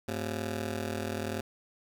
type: ring-modulated tone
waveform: 15% pulse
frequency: 156.7 Hz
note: D#3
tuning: 13 cents sharp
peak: -23 dBFS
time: 0.08-1.41 s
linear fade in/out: 2 ms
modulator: 58 Hz
effects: none